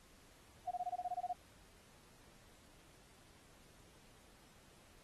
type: tone bursts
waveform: sine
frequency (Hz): 720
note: F#5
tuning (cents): -47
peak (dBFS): -36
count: 11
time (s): 0.67-1.332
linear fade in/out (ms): 10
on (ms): 42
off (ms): 20
effects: pink hiss -65 dBFS RMS until 5.03 s + AAC 32 kbps